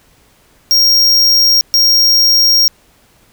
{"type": "tone bursts at uneven times", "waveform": "square", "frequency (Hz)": 5580, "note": "F8", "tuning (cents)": -2, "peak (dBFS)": -7, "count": 2, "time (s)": [[0.71, 1.61], [1.74, 2.68]], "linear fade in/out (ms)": 0, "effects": ["pink hiss -50 dBFS RMS until 3.32 s"]}